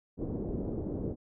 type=low-pass noise; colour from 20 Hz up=white; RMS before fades=-35 dBFS; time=0.17-1.16 s; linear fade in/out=50 ms; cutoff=420 Hz; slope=24 dB/octave; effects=none